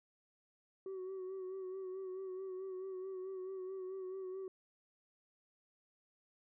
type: tone with vibrato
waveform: sine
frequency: 377 Hz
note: F#4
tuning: 32 cents sharp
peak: -39 dBFS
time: 0.86-4.48 s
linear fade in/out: 2 ms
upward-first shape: sine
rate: 4.6 Hz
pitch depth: 39 cents each way
effects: tanh soft clip ceiling -40 dBFS